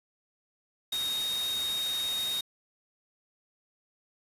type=tone in noise; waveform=sine; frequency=3729 Hz; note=A#7; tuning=in tune; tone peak=-29 dBFS; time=0.92-2.41 s; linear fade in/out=5 ms; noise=white; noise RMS=-38 dBFS; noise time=0.92-2.41 s; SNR=+6 dB; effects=resampled to 32000 Hz